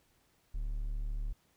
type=tone; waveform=triangle; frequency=36.71 Hz; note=D1; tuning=in tune; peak=-31 dBFS; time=0.54-1.33 s; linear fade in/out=10 ms; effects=pink hiss -71 dBFS RMS until 1.56 s